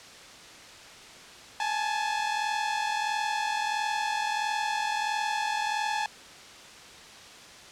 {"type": "tone pair together", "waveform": "sawtooth", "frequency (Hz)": [834, 875.5], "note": ["G#5", "A5"], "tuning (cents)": [7, -9], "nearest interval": "minor second", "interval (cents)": 84, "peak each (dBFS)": -26, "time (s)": [1.6, 6.06], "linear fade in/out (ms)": 2, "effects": ["white hiss -47 dBFS RMS until 7.71 s", "low-pass 6000 Hz 12 dB/octave"]}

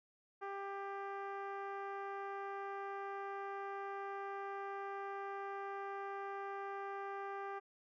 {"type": "tone with low-pass filter", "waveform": "10% pulse", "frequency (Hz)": 395.8, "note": "G4", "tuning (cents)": 17, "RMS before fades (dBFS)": -44, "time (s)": [0.41, 7.6], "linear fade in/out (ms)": 20, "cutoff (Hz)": 1200, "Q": 0.96, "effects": []}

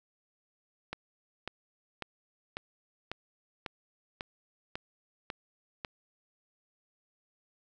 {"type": "click train", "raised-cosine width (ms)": 0.3, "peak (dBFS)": -20, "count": 10, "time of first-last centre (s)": [0.93, 5.848], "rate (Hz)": 1.83, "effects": []}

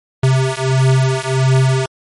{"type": "beating tone pair", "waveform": "square", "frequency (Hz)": [130.81, 132.31], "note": ["C3", "C3"], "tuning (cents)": [0, 20], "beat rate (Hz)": 1.5, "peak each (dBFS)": [-15, -15], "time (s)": [0.23, 1.86], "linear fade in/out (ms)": 5, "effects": ["MP3 48 kbps"]}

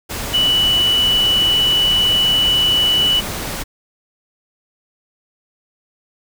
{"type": "tone in noise", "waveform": "sine", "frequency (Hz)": 2960, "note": "F#7", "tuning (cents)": 0, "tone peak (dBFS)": -12, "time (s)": [0.33, 3.21], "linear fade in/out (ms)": 20, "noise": "pink", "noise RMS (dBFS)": -25, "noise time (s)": [0.09, 3.64], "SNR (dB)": 10, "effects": []}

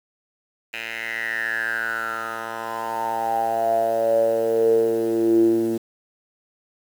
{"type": "tone with band-pass filter sweep", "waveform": "10% pulse", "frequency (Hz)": 113.8, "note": "A#2", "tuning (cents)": -41, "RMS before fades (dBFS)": -22, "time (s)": [0.73, 5.78], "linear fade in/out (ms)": 10, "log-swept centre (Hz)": [2400, 290], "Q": 9.9, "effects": ["7-bit"]}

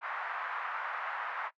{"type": "band-pass noise", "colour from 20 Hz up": "white", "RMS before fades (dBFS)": -37, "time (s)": [0.01, 1.51], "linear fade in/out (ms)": 50, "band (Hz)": [850, 1600], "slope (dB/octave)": 24, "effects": ["noise-tail reverb RT60 0.1 s tail -20 dB re dry", "MP3 96 kbps"]}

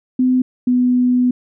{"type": "tone pair in turn", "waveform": "sine", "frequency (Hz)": [254.5, 248.7], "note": ["C4", "B3"], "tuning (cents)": [-48, 12], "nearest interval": "unison", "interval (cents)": 40, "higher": "first", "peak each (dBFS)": -11, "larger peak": "neither", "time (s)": [[0.19, 0.42], [0.67, 1.31]], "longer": "second", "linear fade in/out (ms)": 5, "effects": []}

